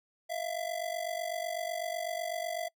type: ring-modulated tone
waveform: square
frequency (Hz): 670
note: E5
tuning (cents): +28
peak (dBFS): -31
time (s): 0.29-2.69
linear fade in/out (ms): 20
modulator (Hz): 24
effects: noise-tail reverb RT60 0.1 s tail -24 dB re dry